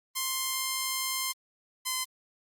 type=tone pair in turn; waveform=5% pulse; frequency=1050 / 1030.2 Hz; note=C6 / C6; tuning=+6 / -27 cents; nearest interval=unison; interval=33 cents; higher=first; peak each=-17 / -17 dBFS; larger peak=neither; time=0.15-1.33 / 1.85-2.05 s; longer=first; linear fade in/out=20 ms; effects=Opus 32 kbps